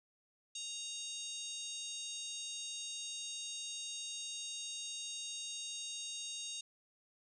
harmonic tone, 932.3 Hz, A#5, in tune, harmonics 3 / 4 / 5 / 6 / 7 / 8 / 9 / 10, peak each -50 / -45 / -54 / -55 / -46 / -55 / -53 / -57 dBFS, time 0.55-6.61 s, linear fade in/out 5 ms, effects none

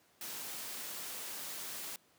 white noise, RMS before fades -43 dBFS, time 0.21-1.96 s, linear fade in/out 2 ms, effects pink hiss -68 dBFS RMS until 2.18 s + high-pass 150 Hz 12 dB/octave

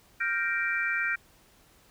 sine chord, G minor seventh, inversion third, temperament equal, 1396.9 / 1568 / 1864.7 / 2349 Hz, F6 / G6 / Bb6 / D7, 0 / 0 / 0 / 0 cents, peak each -32 / -31 / -32 / -31 dBFS, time 0.2-1.16 s, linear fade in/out 10 ms, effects pink hiss -60 dBFS RMS until 1.9 s

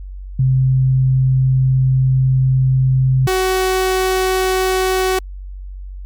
sine / sawtooth tone pair in turn, 130.8 / 374.7 Hz, C3 / F#4, 0 / +22 cents, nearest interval octave + tritone, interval 1822 cents, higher second, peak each -10 dBFS, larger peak neither, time 0.39-3.27 / 3.27-5.19 s, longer first, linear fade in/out 5 ms, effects added 47 Hz sine -27 dBFS peak until 6.05 s + MP3 96 kbps

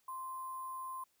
sine tone with sample-and-hold, 1044 Hz, C6, 4 cents flat, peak -40 dBFS, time 0.08-1.04 s, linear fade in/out 5 ms, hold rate 11025 Hz, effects white hiss -75 dBFS RMS until 1.2 s

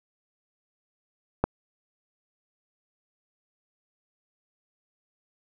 click, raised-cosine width 1 ms, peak -7 dBFS, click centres 1.44 s, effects none

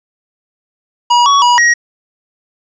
square tone with pitch steps, 963 / 1123 / 969 / 1892 Hz, B5 / C#6 / B5 / A#6, -44 / +22 / -33 / +25 cents, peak -7 dBFS, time 1.1-1.74 s, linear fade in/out 10 ms, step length 160 ms, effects resampled to 16000 Hz + 7-bit

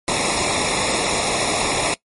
pink noise with comb filter, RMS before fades -20 dBFS, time 0.08-1.94 s, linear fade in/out 0 ms, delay 0.65 ms, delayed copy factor -0.85, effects noise-tail reverb RT60 0.1 s tail -20 dB re dry + MP3 48 kbps

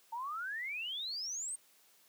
sine exponential sweep, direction up, 888 to 8820 Hz, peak -37 dBFS, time 0.12-1.56 s, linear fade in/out 10 ms, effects white hiss -66 dBFS RMS until 2.08 s + high-pass 200 Hz 12 dB/octave

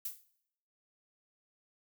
violet noise with exponential decay, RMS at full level -34 dBFS, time 0.05-0.24 s, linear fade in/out 5 ms, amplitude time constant 41 ms, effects noise-tail reverb RT60 0.7 s tail -17 dB re dry

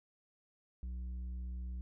sine tone with tanh clipping, 61.74 Hz, B1, in tune, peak -40 dBFS, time 0.83-1.81 s, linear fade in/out 0 ms, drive 6 dB, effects none

